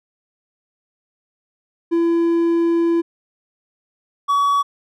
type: tone pair in turn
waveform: triangle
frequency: 336.6 / 1132.2 Hz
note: E4 / C#6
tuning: +36 / +36 cents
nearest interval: octave + major sixth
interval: 2100 cents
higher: second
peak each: -12 dBFS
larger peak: neither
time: 1.91-3.02 / 4.28-4.63 s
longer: first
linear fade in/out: 20 ms
effects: none